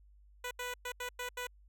10% pulse tone bursts at uneven times, 493.9 Hz, B4, in tune, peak -29 dBFS, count 6, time 0.44-0.51 / 0.59-0.74 / 0.85-0.92 / 1-1.09 / 1.19-1.29 / 1.37-1.47 s, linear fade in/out 5 ms, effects added 50 Hz sine -58 dBFS peak until 1.68 s

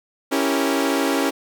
sawtooth chord, C# diminished seventh, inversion none, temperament equal, 277.2 / 329.6 / 392 / 466.2 Hz, C#4 / E4 / G4 / Bb4, 0 / 0 / 0 / 0 cents, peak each -17 / -21 / -22 / -23 dBFS, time 0.31-1.31 s, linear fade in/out 20 ms, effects none

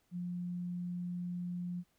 sine tone, 176.9 Hz, F3, 23 cents sharp, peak -36 dBFS, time 0.11-1.84 s, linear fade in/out 50 ms, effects pink hiss -75 dBFS RMS until 1.98 s

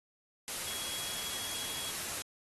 sine tone in noise, 3322 Hz, G#7, in tune, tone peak -43 dBFS, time 0.67-1.91 s, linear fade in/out 0 ms, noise white, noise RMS -38 dBFS, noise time 0.48-2.22 s, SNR -8 dB, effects AAC 32 kbps

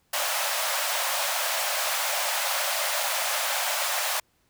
pink high-pass noise, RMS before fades -27 dBFS, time 0.13-4.2 s, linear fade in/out 5 ms, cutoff 550 Hz, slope 96 dB/octave, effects pink hiss -68 dBFS RMS until 4.49 s

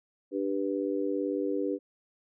harmonic tone, 98 Hz, G2, in tune, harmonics 3 / 4 / 5, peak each -31 / -32 / -33 dBFS, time 0.31-1.79 s, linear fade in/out 50 ms, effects none

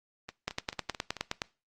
two click trains, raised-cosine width 0.2 ms, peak -13 / -22 dBFS, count 10 / 5, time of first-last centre 0.48-1.418 / 0.29-1.167 s, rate 9.59 / 4.56 Hz, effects noise-tail reverb RT60 0.3 s tail -21 dB re dry + Opus 24 kbps

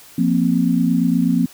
sine chord, F suspended fourth, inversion none, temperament equal, 174.61 / 233.1 / 261.6 Hz, F3 / Bb3 / C4, 0 / 0 / 0 cents, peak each -18 dBFS, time 0.18-1.46 s, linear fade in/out 5 ms, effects white hiss -44 dBFS RMS until 1.53 s

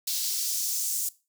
white noise with high-pass filter sweep, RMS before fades -29 dBFS, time 0.07-1.09 s, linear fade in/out 5 ms, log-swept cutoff 4200 to 7200 Hz, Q 1.7, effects noise-tail reverb RT60 0.3 s tail -20 dB re dry

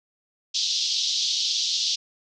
pink band-pass noise, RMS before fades -25 dBFS, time 0.54-1.96 s, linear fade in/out 10 ms, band 3300 to 5900 Hz, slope 48 dB/octave, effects none

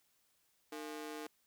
sawtooth ring-modulated tone, 381.1 Hz, G4, 49 cents flat, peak -36 dBFS, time 0.72-1.27 s, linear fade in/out 5 ms, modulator 75.9 Hz, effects white hiss -75 dBFS RMS until 1.46 s

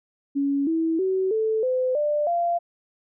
sine tone with pitch steps, 280 / 325.4 / 378.1 / 439.4 / 510.6 / 593.3 / 689.4 Hz, C#4 / E4 / F#4 / A4 / C5 / D5 / F5, +18 / -22 / +38 / -2 / -42 / +18 / -23 cents, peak -20 dBFS, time 0.35-2.59 s, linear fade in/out 20 ms, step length 320 ms, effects none

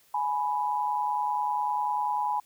sine tone pair together, 837.6 / 987.8 Hz, G#5 / B5, +15 / 0 cents, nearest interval minor third, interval 285 cents, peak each -28 dBFS, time 0.14-2.4 s, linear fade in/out 5 ms, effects white hiss -62 dBFS RMS until 2.45 s

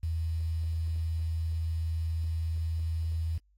sine tone with quantisation, 81.5 Hz, E2, 19 cents flat, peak -28 dBFS, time 0.03-3.38 s, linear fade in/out 5 ms, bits 9, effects added 50 Hz sine -63 dBFS peak until 3.57 s + AAC 48 kbps

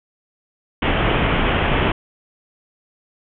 pink low-pass noise, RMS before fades -18 dBFS, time 0.82-1.92 s, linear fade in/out 5 ms, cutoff 3300 Hz, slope 96 dB/octave, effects none

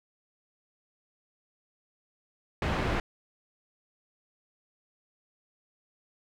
pink low-pass noise, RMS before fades -29 dBFS, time 2.62-3 s, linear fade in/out 2 ms, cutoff 2300 Hz, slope 12 dB/octave, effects none

